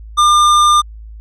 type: tone with tanh clipping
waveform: sine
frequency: 1202 Hz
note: D6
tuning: 40 cents sharp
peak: -9 dBFS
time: 0.17-0.82 s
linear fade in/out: 20 ms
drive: 18 dB
effects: added 54 Hz sine -30 dBFS peak until 1.2 s + resampled to 24000 Hz